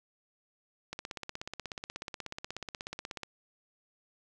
click train, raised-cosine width 0.2 ms, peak -21 dBFS, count 39, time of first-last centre 0.93-3.233 s, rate 16.5 Hz, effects none

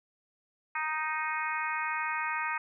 harmonic tone, 311.1 Hz, D#4, in tune, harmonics 3 / 4 / 5 / 6 / 7 / 8, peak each -35 / -36 / -37 / -38 / -38 / -39 dBFS, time 0.75-2.58 s, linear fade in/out 5 ms, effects none

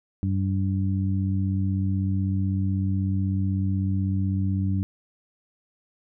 harmonic tone, 96.1 Hz, G2, 34 cents flat, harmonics 1 / 2 / 3, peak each -23 / -27 / -33 dBFS, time 0.23-4.83 s, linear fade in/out 0 ms, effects none

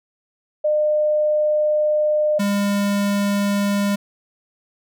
sine / square tone pair in turn, 605 / 201.9 Hz, D#5 / G#3, -49 / -49 cents, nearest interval octave + perfect fifth, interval 1900 cents, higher first, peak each -15 / -18 dBFS, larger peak first, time 0.64-2.39 / 2.39-3.96 s, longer first, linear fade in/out 10 ms, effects none

